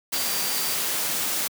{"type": "tone in noise", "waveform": "sine", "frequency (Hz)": 4699, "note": "D8", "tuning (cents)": 0, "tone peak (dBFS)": -33, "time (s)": [0.13, 0.75], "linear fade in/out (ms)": 10, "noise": "white", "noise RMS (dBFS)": -26, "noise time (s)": [0.12, 1.48], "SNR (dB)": -10, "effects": ["high-pass 150 Hz 12 dB/octave"]}